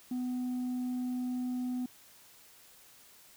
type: tone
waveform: sine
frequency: 250 Hz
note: B3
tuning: 21 cents sharp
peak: -29 dBFS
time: 0.11-1.86 s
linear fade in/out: 5 ms
effects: tanh soft clip ceiling -31 dBFS + white hiss -58 dBFS RMS until 3.36 s